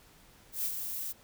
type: noise with ADSR envelope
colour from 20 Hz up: violet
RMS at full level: -31 dBFS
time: 0.52-1.13 s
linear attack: 120 ms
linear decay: 70 ms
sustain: -6 dB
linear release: 19 ms
effects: pink hiss -59 dBFS RMS until 1.23 s